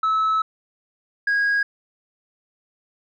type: tone pair in turn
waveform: sine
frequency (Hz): 1300 / 1643.1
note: E6 / G#6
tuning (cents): -24 / -19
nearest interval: major third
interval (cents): 405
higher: second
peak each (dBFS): -15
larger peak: neither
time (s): 0.03-0.42 / 1.27-1.63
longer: first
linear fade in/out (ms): 5
effects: tanh soft clip ceiling -16 dBFS